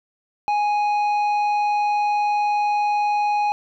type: tone with tanh clipping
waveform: sine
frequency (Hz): 830.6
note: G#5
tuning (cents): 0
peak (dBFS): -19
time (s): 0.48-3.52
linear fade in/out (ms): 0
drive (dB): 8
effects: none